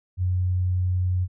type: tone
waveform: sine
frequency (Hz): 91.1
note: F#2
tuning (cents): -26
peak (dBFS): -20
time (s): 0.17-1.28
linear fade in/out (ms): 50
effects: none